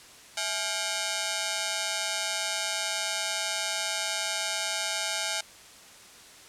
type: ring-modulated tone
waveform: 5% pulse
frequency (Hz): 751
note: F#5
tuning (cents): +26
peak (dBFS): -13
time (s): 0.37-5.41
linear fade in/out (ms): 5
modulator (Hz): 95.2
effects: white hiss -50 dBFS RMS until 6.48 s + low-pass 9000 Hz 12 dB/octave